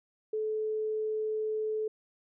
sine tone, 432.9 Hz, A4, 28 cents flat, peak -29 dBFS, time 0.33-1.88 s, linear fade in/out 5 ms, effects none

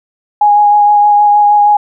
sine tone with vibrato, 828 Hz, G#5, 5 cents flat, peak -4 dBFS, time 0.41-1.77 s, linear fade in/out 5 ms, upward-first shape sine, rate 6.4 Hz, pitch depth 14 cents each way, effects none

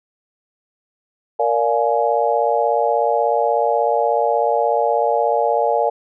sine chord, Bb dominant seventh, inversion none, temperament just, 466.2 / 582.7 / 699.2 / 839.1 Hz, Bb4 / D5 / F5 / Ab5, 0 / -14 / +2 / +18 cents, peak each -20 dBFS, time 1.39-5.9 s, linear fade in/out 10 ms, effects none

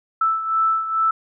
sine beating tone pair, 1318.5 / 1320.8 Hz, E6 / E6, 0 / +3 cents, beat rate 2.3 Hz, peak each -18 / -24 dBFS, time 0.21-1.11 s, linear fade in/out 5 ms, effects none

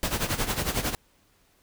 pink noise with tremolo, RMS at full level -25 dBFS, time 0.03-0.95 s, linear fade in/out 0 ms, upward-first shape sine, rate 11 Hz, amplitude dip 75%, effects pink hiss -64 dBFS RMS until 1.62 s

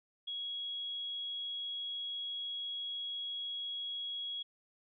sine tone, 3322 Hz, G#7, in tune, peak -37 dBFS, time 0.27-4.43 s, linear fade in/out 10 ms, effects none

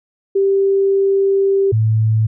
sine tone pair in turn, 392 / 110 Hz, G4 / A2, 0 / 0 cents, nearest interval octave + minor seventh, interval 2200 cents, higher first, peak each -11 / -11 dBFS, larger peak neither, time 0.35-1.72 / 1.72-2.27 s, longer first, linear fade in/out 10 ms, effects none

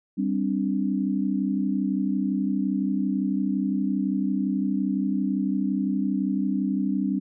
sine chord, G suspended fourth, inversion none, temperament equal, 196 / 261.6 / 293.7 Hz, G3 / C4 / D4, 0 / 0 / 0 cents, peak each -25 / -27 / -28 dBFS, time 0.17-7.2 s, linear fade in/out 20 ms, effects none

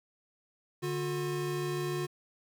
square tone pair together, 146.63 / 360 Hz, D3 / F#4, -2 / -47 cents, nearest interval octave + major third, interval 1555 cents, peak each -36 / -34 dBFS, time 0.82-2.07 s, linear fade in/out 20 ms, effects 10-bit

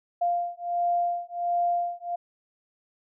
sine beating tone pair, 697 / 698.4 Hz, F5 / F5, -4 / 0 cents, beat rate 1.4 Hz, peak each -27 dBFS, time 0.21-2.16 s, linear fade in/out 10 ms, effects none

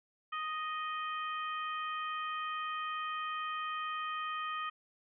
harmonic tone, 622.3 Hz, D#5, in tune, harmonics 2 / 3 / 4 / 5, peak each -36 / -44 / -47 / -47 dBFS, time 0.32-4.7 s, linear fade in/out 10 ms, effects none

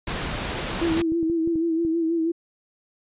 pink noise, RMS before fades -28 dBFS, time 0.07-1.02 s, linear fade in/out 5 ms
sine tone with vibrato, 329.6 Hz, E4, in tune, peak -20 dBFS, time 0.81-2.32 s, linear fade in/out 10 ms, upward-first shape sine, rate 6.2 Hz, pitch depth 49 cents each way
clicks, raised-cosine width 3 ms, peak -23 dBFS, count 9, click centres 0.922 / 0.97 / 1.009 / 1.121 / 1.229 / 1.299 / 1.475 / 1.557 / 1.85 s
effects resampled to 8000 Hz

